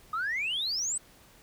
sine exponential sweep, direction up, 1220 to 8390 Hz, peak -27 dBFS, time 0.13-0.98 s, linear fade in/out 5 ms, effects tanh soft clip ceiling -25 dBFS + pink hiss -57 dBFS RMS until 1.42 s

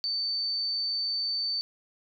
sine tone, 4553 Hz, C#8, 45 cents sharp, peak -27 dBFS, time 0.04-1.61 s, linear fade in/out 0 ms, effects none

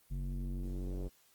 square tone with low-pass filter sweep, 46 Hz, F#1, 9 cents flat, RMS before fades -38 dBFS, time 0.1-1.09 s, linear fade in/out 20 ms, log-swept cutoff 170 to 470 Hz, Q 1.9, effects white hiss -67 dBFS RMS until 1.34 s + Opus 24 kbps

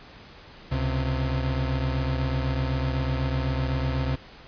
35% pulse tone pair together, 69.14 / 130.3 Hz, C#2 / C3, -4 / -7 cents, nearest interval major seventh, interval 1097 cents, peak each -25 dBFS, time 0.71-4.16 s, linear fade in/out 10 ms, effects pink hiss -47 dBFS RMS until 4.47 s + resampled to 11025 Hz

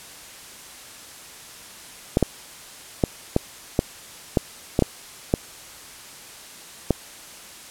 clicks, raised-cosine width 2 ms, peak -3 dBFS, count 10, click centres 2.171 / 2.227 / 3.038 / 3.364 / 3.791 / 4.372 / 4.791 / 4.823 / 5.339 / 6.907 s, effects white hiss -42 dBFS RMS until 7.7 s + low-pass 11000 Hz 12 dB/octave

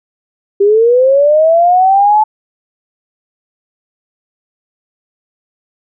sine linear sweep, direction up, 392 to 869 Hz, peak -5 dBFS, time 0.6-2.24 s, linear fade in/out 10 ms, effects none

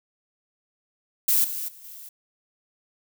violet noise with level steps, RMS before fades -20 / -31 / -47 / -42 dBFS, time 1.28-2.09 s, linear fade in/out 5 ms, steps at 1.44 / 1.68 / 1.84 s, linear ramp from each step 5 ms, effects none

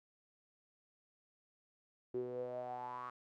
sawtooth tone with band-pass filter sweep, 124 Hz, B2, 7 cents sharp, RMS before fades -43 dBFS, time 2.14-3.1 s, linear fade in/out 5 ms, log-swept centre 360 to 1200 Hz, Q 9.2, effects none

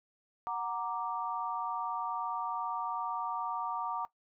sine chord, Gb augmented, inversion none, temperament equal, 740 / 932.3 / 1174.7 Hz, Gb5 / Bb5 / D6, 0 / 0 / 0 cents, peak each -39 / -36 / -37 dBFS, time 0.47-4.05 s, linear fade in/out 0 ms, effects noise-tail reverb RT60 0.1 s tail -17 dB re dry

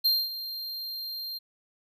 square tone with ADSR envelope, 4186 Hz, C8, in tune, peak -20 dBFS, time 0.04-1.39 s, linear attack 17 ms, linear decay 230 ms, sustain -14 dB, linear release 19 ms, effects none

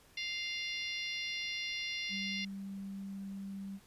harmonic tone, 698.5 Hz, F5, in tune, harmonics 3 / 4 / 5 / 6 / 7 / 8, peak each -40 / -42 / -44 / -46 / -47 / -48 dBFS, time 0.17-2.45 s, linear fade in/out 5 ms
sine tone, 196 Hz, G3, in tune, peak -40 dBFS, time 2.09-3.8 s, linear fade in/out 50 ms
effects pink hiss -63 dBFS RMS until 3.86 s + resampled to 32000 Hz

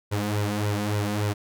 sawtooth tone with flanger, 103.83 Hz, G#2, in tune, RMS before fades -26 dBFS, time 0.11-1.34 s, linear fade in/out 20 ms, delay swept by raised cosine 2 to 4.1 ms, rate 3.5 Hz, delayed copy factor +0.8, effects none

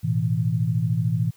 sine chord, A suspended second, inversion none, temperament equal with one note detuned, 110 / 123.47 / 163.58 Hz, A2 / B2 / E3, 0 / 0 / -13 cents, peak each -24 dBFS, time 0.03-1.31 s, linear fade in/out 20 ms, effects white hiss -57 dBFS RMS until 1.36 s

